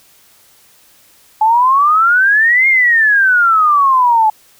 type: exponential two-way sweep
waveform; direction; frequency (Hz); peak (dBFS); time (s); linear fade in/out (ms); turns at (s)
sine; up then down; 852 to 2152 to 852; -7; 1.41-4.3; 5; 2.68
effects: white hiss -48 dBFS RMS until 4.59 s